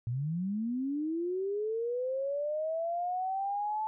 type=linear sweep; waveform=sine; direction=up; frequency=112.6 to 875 Hz; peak=-30 dBFS; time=0.07-3.87 s; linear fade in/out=0 ms; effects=none